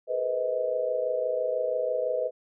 sine tone cluster, 422 / 481 / 507 / 631 Hz, G#4 / B4 / B4 / D#5, +28 / -46 / +45 / +24 cents, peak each -37 / -34 / -28 / -29 dBFS, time 0.07-2.31 s, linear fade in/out 50 ms, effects none

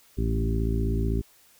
harmonic tone with a mistuned harmonic, 55.8 Hz, A1, 25 cents sharp, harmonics 1 / 2 / 3 / 4 / 5 / 6 / 7, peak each -25 / -29 / -35 / -33 / -35 / -38 / -34 dBFS, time 0.17-1.22 s, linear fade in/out 20 ms, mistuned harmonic 3, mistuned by -21 cents, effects white hiss -58 dBFS RMS until 1.59 s

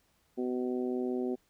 harmonic tone, 125.3 Hz, B2, 25 cents sharp, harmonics 2 / 3 / 4 / 5 / 6, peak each -33 / -33 / -42 / -46 / -47 dBFS, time 0.37-1.36 s, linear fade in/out 20 ms, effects pink hiss -71 dBFS RMS until 1.49 s

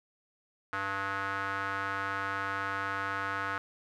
square tone with band-pass filter, 98 Hz, G2, in tune, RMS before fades -34 dBFS, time 0.73-3.58 s, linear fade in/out 0 ms, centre 1400 Hz, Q 3.7, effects none

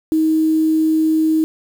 sine tone with quantisation, 316 Hz, D#4, 27 cents sharp, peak -12 dBFS, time 0.12-1.44 s, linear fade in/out 0 ms, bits 6, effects none

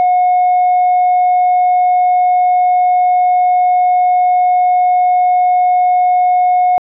sine tone, 725 Hz, F#5, 35 cents flat, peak -6 dBFS, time 0-6.78 s, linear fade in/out 0 ms, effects tanh soft clip ceiling -6 dBFS

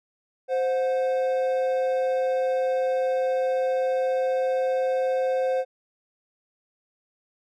triangle tone pair together, 521 / 726.4 Hz, C5 / F#5, -7 / -32 cents, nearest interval tritone, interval 575 cents, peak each -20 / -28 dBFS, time 0.48-5.65 s, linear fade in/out 50 ms, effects none

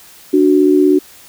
sine tone pair together, 293.7 / 370 Hz, D4 / F#4, 0 / 0 cents, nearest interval major third, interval 400 cents, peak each -10 dBFS, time 0.33-0.99 s, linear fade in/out 10 ms, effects white hiss -41 dBFS RMS until 1.28 s

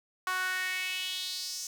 sawtooth tone with high-pass filter sweep, 370 Hz, F#4, in tune, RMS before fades -34 dBFS, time 0.27-1.67 s, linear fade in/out 2 ms, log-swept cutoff 1200 to 6200 Hz, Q 3.7, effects none

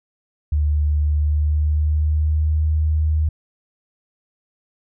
sine tone with pitch glide, 74.5 to 77.4 Hz, D2 to D#2, +25 to -9 cents, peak -15 dBFS, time 0.52-3.29 s, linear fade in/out 5 ms, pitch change +66 cents, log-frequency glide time 1.04-2.64 s, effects none

